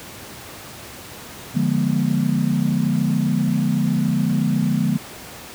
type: chord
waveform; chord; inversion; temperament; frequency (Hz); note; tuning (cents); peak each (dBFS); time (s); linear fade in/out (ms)
sine; D diminished seventh; none; equal with one note detuned; 146.83 / 174.61 / 207.7 / 241; D3 / F3 / Ab3 / Cb4; 0 / 0 / 0 / -42; -22; 1.54-4.98; 20
effects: pink hiss -37 dBFS RMS until 5.54 s + high-pass 80 Hz 12 dB/octave